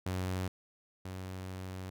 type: tone pair in turn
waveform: sawtooth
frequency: 92.5 / 93.3 Hz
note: F#2 / F#2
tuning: 0 / +15 cents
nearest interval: unison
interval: 15 cents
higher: second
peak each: -29 / -36 dBFS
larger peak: first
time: 0.06-0.48 / 1.05-1.9 s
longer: second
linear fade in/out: 5 ms
effects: none